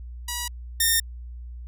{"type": "tone pair in turn", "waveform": "5% pulse", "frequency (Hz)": [967, 1825.5], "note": ["B5", "A#6"], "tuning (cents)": [-37, -37], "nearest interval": "major seventh", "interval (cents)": 1100, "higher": "second", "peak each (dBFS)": [-16, -8], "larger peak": "second", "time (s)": [[0.28, 0.48], [0.8, 1]], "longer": "neither", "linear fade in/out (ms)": 5, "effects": ["added 60 Hz sine -35 dBFS peak until 1.67 s"]}